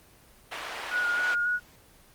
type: band-pass noise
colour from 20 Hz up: white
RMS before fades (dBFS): -36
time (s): 0.51-1.35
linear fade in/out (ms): 10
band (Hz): 560 to 2400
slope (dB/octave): 12
type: tone with vibrato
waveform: sine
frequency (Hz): 1443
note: F#6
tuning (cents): -44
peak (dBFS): -24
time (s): 0.9-1.6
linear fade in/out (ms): 50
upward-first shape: square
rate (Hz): 3.6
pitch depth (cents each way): 19
effects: pink hiss -56 dBFS RMS until 2.14 s + Opus 24 kbps